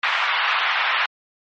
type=band-pass noise; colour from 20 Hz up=pink; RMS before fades=-21 dBFS; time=0.03-1.06 s; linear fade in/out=5 ms; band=950 to 3100 Hz; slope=24 dB/octave; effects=MP3 32 kbps